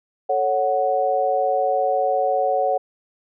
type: chord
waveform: sine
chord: F# minor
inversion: first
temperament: equal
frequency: 440 / 554.4 / 740 Hz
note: A4 / C#5 / F#5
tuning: 0 / 0 / 0 cents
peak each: -26 / -21 / -20 dBFS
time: 0.29-2.78 s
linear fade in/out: 10 ms
effects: none